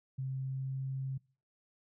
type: tone with pitch glide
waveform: sine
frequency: 132.5 to 133.5 Hz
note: C3 to C3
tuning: +22 to +35 cents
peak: -34 dBFS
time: 0.18-1.18 s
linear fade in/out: 10 ms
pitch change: +13 cents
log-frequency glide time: 0.32-0.83 s
effects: noise-tail reverb RT60 0.4 s tail -24 dB re dry